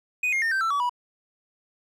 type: tone with pitch steps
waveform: triangle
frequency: 2489 / 2130 / 1822.1 / 1558.9 / 1333.8 / 1141.2 / 976.4 Hz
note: D#7 / C7 / A#6 / G6 / E6 / C#6 / B5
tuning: 0 / +30 / -40 / -10 / +20 / +50 / -20 cents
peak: -20 dBFS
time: 0.23-0.895 s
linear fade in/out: 5 ms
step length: 95 ms
effects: none

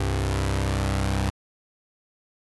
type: tone pair together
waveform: sawtooth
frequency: 65.54 / 98.2 Hz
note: C2 / G2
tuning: +4 / +4 cents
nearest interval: perfect fifth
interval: 700 cents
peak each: -21 dBFS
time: 0-1.3 s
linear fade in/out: 5 ms
effects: AAC 32 kbps

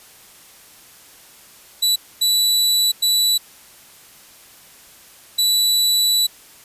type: tone bursts at uneven times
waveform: sawtooth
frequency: 3951 Hz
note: B7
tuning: in tune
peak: -11 dBFS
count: 4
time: 1.82-1.96 / 2.21-2.92 / 3.02-3.38 / 5.38-6.27 s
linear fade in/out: 10 ms
effects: white hiss -46 dBFS RMS until 6.64 s + resampled to 32000 Hz

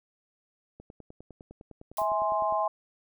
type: click train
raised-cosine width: 2 ms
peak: -33 dBFS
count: 18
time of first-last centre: 0.8-2.524 s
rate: 9.86 Hz
type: noise with exponential decay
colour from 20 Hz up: blue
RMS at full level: -37 dBFS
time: 1.97-2.11 s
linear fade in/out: 1 ms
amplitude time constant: 30 ms
type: chord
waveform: sine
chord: E augmented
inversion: none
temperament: equal with one note detuned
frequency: 649.1 / 830.6 / 1046.5 Hz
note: E5 / G#5 / B#5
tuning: -27 / 0 / 0 cents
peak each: -29 dBFS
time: 1.98-2.68 s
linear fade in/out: 5 ms
effects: none

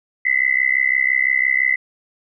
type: tone with amplitude modulation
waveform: sine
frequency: 2021 Hz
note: B6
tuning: 39 cents sharp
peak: -10 dBFS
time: 0.25-1.76 s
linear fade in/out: 10 ms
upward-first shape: sine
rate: 65.9 Hz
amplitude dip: 100%
effects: none

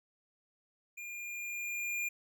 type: tone with level ramp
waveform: square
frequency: 2409 Hz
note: D7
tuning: 43 cents sharp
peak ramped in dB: -43 to -33 dBFS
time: 0.97-2.09 s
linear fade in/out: 10 ms
effects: none

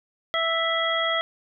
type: harmonic tone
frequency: 659 Hz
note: E5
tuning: 1 cent flat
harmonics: 1 / 2 / 3 / 5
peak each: -27 / -27 / -27 / -27 dBFS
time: 0.34-1.21 s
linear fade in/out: 0 ms
effects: none

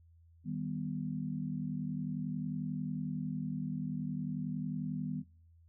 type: chord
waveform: sine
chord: Eb augmented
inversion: none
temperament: equal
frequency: 155.56 / 196 / 246.9 Hz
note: Eb3 / G3 / B3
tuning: 0 / 0 / 0 cents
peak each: -38 / -40 / -39 dBFS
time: 0.44-5.24 s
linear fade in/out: 50 ms
effects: noise-tail reverb RT60 0.5 s tail -24 dB re dry + added 83 Hz sine -59 dBFS peak until 5.68 s

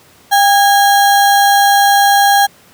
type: tone with sample-and-hold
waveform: sine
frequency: 800 Hz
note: G5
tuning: 35 cents sharp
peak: -6 dBFS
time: 0.31-2.47 s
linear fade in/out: 20 ms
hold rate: 2450 Hz
effects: pink hiss -45 dBFS RMS until 2.73 s + high-pass 100 Hz 12 dB/octave

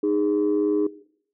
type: tone pair together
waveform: sine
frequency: 308.2 / 411.4 Hz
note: D#4 / G#4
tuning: -16 / -16 cents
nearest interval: perfect fourth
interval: 500 cents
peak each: -21 dBFS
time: 0.03-0.87 s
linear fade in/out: 5 ms
effects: noise-tail reverb RT60 0.6 s tail -17 dB re dry + tanh soft clip ceiling -14 dBFS

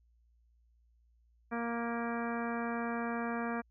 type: harmonic tone with a mistuned harmonic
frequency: 233.8 Hz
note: A#3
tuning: 5 cents sharp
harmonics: 1 / 2 / 3 / 4 / 5 / 6 / 7 / 8 / 10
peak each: -36 / -41 / -41 / -45 / -43 / -46 / -44 / -50 / -50 dBFS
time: 1.51-3.62 s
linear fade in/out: 20 ms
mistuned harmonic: 8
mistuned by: +26 cents
effects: added 58 Hz sine -65 dBFS peak until 3.7 s

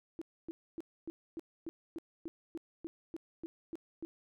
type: tone bursts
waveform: sine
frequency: 329.6 Hz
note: E4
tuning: in tune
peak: -38 dBFS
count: 14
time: 0.19-4.05 s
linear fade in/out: 0 ms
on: 25 ms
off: 270 ms
effects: none

